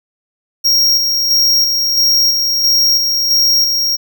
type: tone with tremolo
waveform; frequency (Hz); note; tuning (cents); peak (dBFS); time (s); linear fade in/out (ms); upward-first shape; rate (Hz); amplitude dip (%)
square; 5588; F8; 0; -9; 0.64-3.97; 20; square; 1.5; 35
effects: none